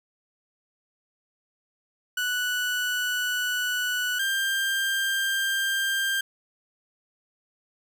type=tone pair in turn; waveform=30% pulse; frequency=1480 / 1587.6 Hz; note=F#6 / G6; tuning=0 / +22 cents; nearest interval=minor second; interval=122 cents; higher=second; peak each=-22 / -21 dBFS; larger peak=second; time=2.17-4.19 / 4.19-6.21 s; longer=neither; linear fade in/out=5 ms; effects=none